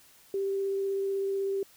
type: tone with vibrato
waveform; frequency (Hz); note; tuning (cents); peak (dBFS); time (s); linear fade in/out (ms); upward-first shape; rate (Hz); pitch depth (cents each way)
sine; 392; G4; 0; -27; 0.34-1.63; 2; sine; 16; 8
effects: white hiss -58 dBFS RMS until 1.76 s